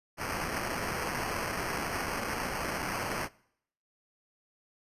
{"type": "noise with sample-and-hold", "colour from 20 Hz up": "violet", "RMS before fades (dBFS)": -34, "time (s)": [0.17, 3.29], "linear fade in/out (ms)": 50, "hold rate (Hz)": 3675, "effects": ["noise-tail reverb RT60 0.7 s tail -23 dB re dry", "resampled to 32000 Hz"]}